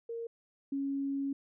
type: tone pair in turn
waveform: sine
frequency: 462.7 / 276.4 Hz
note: A#4 / C#4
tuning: -13 / -5 cents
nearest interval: major sixth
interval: 892 cents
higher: first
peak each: -36 / -31 dBFS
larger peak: second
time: 0.09-0.27 / 0.72-1.33 s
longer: second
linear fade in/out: 5 ms
effects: none